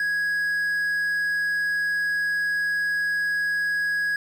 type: tone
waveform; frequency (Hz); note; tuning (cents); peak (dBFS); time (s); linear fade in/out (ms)
triangle; 1661.2; G#6; 0; -20; 0-4.16; 2
effects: 8-bit